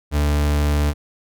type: tone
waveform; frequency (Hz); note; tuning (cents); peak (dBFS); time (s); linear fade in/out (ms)
40% pulse; 73.5; D2; +2; -15; 0.11-0.94; 50
effects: none